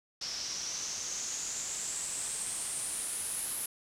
white noise with low-pass filter sweep, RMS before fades -37 dBFS, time 0.21-3.66 s, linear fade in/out 5 ms, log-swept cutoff 5300 to 11000 Hz, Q 6.8, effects none

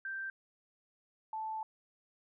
sine tone pair in turn, 1568 / 876.2 Hz, G6 / A5, 0 / -7 cents, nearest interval minor seventh, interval 1007 cents, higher first, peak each -37 / -36 dBFS, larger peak second, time 0.05-0.3 / 1.33-1.63 s, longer second, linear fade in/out 2 ms, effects none

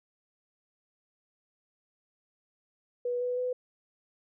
sine tone with pitch steps, 488.6 / 494.6 / 500.6 Hz, B4 / B4 / B4, -19 / +3 / +23 cents, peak -28 dBFS, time 3.05-3.53 s, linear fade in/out 5 ms, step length 160 ms, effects none

